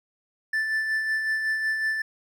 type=tone with tremolo; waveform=triangle; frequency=1761 Hz; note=A6; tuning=1 cent sharp; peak=-20 dBFS; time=0.53-2.02 s; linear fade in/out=5 ms; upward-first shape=sine; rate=5.4 Hz; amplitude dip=40%; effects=none